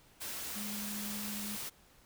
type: tone in noise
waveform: sine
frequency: 207.7 Hz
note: G#3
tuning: in tune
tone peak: -41 dBFS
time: 0.55-1.57 s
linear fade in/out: 20 ms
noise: white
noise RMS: -41 dBFS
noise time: 0.2-1.7 s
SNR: -3 dB
effects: pink hiss -63 dBFS RMS until 2.05 s